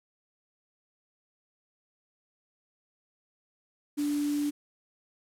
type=tone in noise; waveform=sine; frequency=291.6 Hz; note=D4; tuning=12 cents flat; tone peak=-26 dBFS; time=3.97-4.51 s; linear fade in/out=20 ms; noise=white; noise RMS=-43 dBFS; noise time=3.97-4.51 s; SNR=+14 dB; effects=low-pass 12000 Hz 12 dB/octave